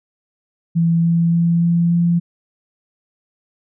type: tone with pitch steps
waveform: sine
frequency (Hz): 167.1 / 168.17 / 169.24 / 170.32 / 171.4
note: E3 / E3 / E3 / F3 / F3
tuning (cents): +24 / +35 / +46 / -43 / -32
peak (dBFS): -12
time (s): 0.75-2.2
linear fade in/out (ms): 20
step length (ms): 290
effects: none